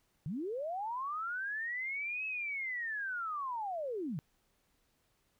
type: linear two-way sweep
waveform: sine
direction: up then down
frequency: 130.81 to 2595 to 130.81 Hz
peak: -35 dBFS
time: 0.26-4.19 s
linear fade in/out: 0 ms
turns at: 2.26 s
effects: pink hiss -75 dBFS RMS until 5.39 s